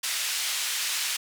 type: band-pass noise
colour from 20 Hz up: pink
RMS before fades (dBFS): -29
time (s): 0.03-1.17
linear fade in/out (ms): 10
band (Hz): 2400 to 11000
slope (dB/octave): 12
effects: none